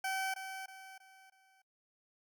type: tone with echo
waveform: 20% pulse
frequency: 766 Hz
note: G5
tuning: 40 cents flat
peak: -29 dBFS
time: 0.04-0.34 s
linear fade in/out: 5 ms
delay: 320 ms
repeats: 4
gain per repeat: -8 dB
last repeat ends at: 1.62 s
effects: noise-tail reverb RT60 0.1 s tail -21 dB re dry